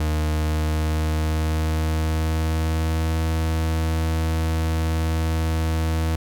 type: tone with pitch glide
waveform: 40% pulse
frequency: 77.2 to 80.48 Hz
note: D#2 to E2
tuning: -13 to -41 cents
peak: -19 dBFS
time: 0-6.16 s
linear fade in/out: 5 ms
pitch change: +72 cents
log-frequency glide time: 0.25-3.2 s
effects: none